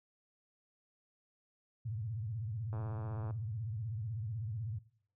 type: tone with vibrato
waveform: sine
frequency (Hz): 110.1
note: A2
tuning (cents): +2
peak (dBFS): -36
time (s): 1.85-4.79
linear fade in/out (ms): 10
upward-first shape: sine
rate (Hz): 16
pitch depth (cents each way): 190
type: click train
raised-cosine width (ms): 1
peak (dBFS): -34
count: 64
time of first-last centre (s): 2.73-3.308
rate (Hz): 109
effects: noise-tail reverb RT60 0.6 s tail -20 dB re dry